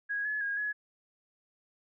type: tone with pitch steps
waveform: sine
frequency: 1653 / 1706 / 1634 / 1689 Hz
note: G#6 / G#6 / G#6 / G#6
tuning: -9 / +46 / -29 / +29 cents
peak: -30 dBFS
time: 0.09-0.73 s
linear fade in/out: 20 ms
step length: 160 ms
effects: none